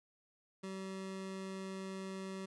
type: tone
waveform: 25% pulse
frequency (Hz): 191.2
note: G3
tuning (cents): -43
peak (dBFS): -38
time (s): 0.63-2.46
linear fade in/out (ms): 10
effects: resampled to 22050 Hz + 13-bit